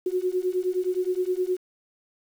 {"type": "beating tone pair", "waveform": "sine", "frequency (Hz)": [361.5, 371.1], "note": ["F#4", "F#4"], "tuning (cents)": [-40, 5], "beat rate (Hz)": 9.6, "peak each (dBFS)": -26, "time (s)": [0.06, 1.57], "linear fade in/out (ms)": 5, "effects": ["8-bit"]}